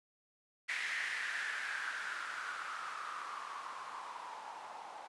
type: noise with low-pass filter sweep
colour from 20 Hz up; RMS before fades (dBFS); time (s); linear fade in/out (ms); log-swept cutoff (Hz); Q
violet; -42; 0.68-5.08; 20; 2000 to 820; 5.5
effects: resampled to 24000 Hz